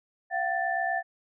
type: tone cluster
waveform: sine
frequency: 689 / 757 / 1768 Hz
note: F5 / F#5 / A6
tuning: -24 / +39 / +8 cents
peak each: -30 dBFS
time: 0.3-1.03 s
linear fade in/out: 50 ms
effects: none